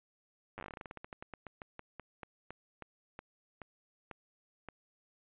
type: slowing click train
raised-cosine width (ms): 0.5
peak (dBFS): -29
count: 30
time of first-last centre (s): 0.58-4.687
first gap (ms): 9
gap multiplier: 1.16
effects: resampled to 8000 Hz